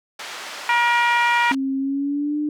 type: band-pass noise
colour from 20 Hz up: pink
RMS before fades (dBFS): -34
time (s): 0.19-1.55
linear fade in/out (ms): 5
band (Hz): 830 to 5800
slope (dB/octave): 12
type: harmonic tone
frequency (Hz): 475.8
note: A#4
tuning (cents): +35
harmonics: 2 / 3 / 4 / 5 / 6 / 7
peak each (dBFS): -18 / -24 / -22 / -23 / -32 / -35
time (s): 0.69-1.52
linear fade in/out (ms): 2
type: tone with pitch glide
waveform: sine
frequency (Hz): 269 to 298.5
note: C4 to D4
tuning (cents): +48 to +28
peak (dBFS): -20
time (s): 1.51-2.49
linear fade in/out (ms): 2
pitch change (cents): +180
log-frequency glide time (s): 1.78-2.38
effects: none